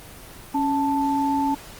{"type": "tone pair together", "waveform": "sine", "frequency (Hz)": [277.2, 880], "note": ["C#4", "A5"], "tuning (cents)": [0, 0], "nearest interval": "octave + minor sixth", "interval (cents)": 2000, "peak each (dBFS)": -22, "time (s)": [0.54, 1.55], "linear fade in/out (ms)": 10, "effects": ["pink hiss -42 dBFS RMS until 1.79 s", "Opus 24 kbps"]}